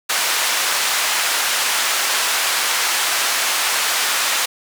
pink band-pass noise, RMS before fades -19 dBFS, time 0.09-4.46 s, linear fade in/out 10 ms, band 1100 to 12000 Hz, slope 12 dB/octave, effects none

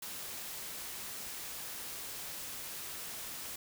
white noise, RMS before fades -43 dBFS, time 0.02-3.56 s, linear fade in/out 5 ms, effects none

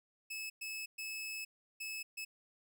sawtooth tone bursts at uneven times, 2597 Hz, E7, 26 cents flat, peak -37 dBFS, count 5, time 0.3-0.5 / 0.61-0.86 / 0.98-1.45 / 1.8-2.03 / 2.17-2.25 s, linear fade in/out 10 ms, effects none

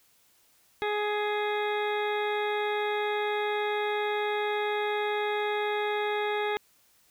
harmonic tone, 417.9 Hz, G#4, 11 cents sharp, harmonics 1 / 2 / 3 / 4 / 5 / 6 / 8 / 9, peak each -29 / -32 / -39 / -37 / -37 / -42 / -43 / -44 dBFS, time 0.82-6.57 s, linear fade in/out 0 ms, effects white hiss -64 dBFS RMS until 7.1 s

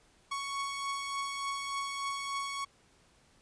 sawtooth beating tone pair, 1108 / 1111.4 Hz, C#6 / C#6, -1 / +4 cents, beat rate 3.4 Hz, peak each -39 / -31 dBFS, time 0.31-2.65 s, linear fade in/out 10 ms, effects pink hiss -65 dBFS RMS until 3.41 s + resampled to 22050 Hz

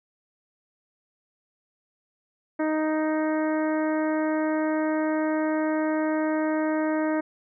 harmonic tone, 311.1 Hz, D#4, in tune, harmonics 1 / 2 / 3 / 4 / 5 / 6 / 7, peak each -24 / -28 / -34 / -38 / -37 / -39 / -44 dBFS, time 2.59-7.21 s, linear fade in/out 10 ms, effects none

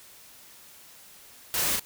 white noise with echo, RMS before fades -28 dBFS, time 1.54-1.76 s, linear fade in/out 0 ms, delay 36 ms, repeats 1, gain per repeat -2 dB, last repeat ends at 1.796 s, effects white hiss -51 dBFS RMS until 1.85 s

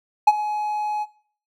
triangle tone with ADSR envelope, 843 Hz, G#5, 26 cents sharp, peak -5 dBFS, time 0.27-1.06 s, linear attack 8 ms, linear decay 39 ms, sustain -16 dB, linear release 39 ms, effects noise-tail reverb RT60 0.5 s tail -18 dB re dry

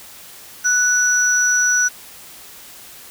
sine tone pair together, 1480 / 5884 Hz, F#6 / F#8, 0 / -11 cents, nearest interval 2 octaves, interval 2389 cents, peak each -16 dBFS, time 0.64-1.89 s, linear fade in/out 20 ms, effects white hiss -40 dBFS RMS until 3.1 s

